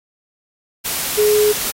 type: tone in noise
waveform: sine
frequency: 420.7 Hz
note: G#4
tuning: 22 cents sharp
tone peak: -11 dBFS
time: 1.17-1.53 s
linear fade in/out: 20 ms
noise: white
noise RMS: -21 dBFS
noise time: 0.84-1.72 s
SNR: +7 dB
effects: AAC 48 kbps